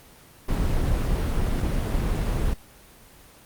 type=noise; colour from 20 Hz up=brown; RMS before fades=-23 dBFS; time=0.48-2.54 s; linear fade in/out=10 ms; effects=pink hiss -50 dBFS RMS until 3.45 s + Opus 24 kbps